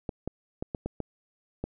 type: clicks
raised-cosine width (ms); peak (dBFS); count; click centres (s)
2; -18; 7; 0.092 / 0.276 / 0.625 / 0.748 / 0.86 / 1.003 / 1.64
effects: none